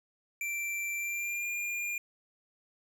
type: tone with pitch glide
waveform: square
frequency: 2349 to 2408 Hz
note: D7 to D7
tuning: 0 to +43 cents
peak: -33 dBFS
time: 0.41-1.98 s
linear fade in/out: 2 ms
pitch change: +43 cents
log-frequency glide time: 0.97-1.46 s
effects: none